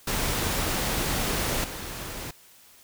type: noise with level steps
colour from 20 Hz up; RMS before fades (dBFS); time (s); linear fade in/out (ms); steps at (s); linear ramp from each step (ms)
pink; -27 / -36; 0.07-2.31; 5; 1.64; 2
effects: white hiss -54 dBFS RMS until 2.83 s